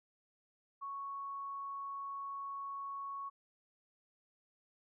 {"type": "tone", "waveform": "sine", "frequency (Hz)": 1108.7, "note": "C#6", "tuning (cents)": 0, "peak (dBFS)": -40, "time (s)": [0.81, 3.3], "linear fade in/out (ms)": 20, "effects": []}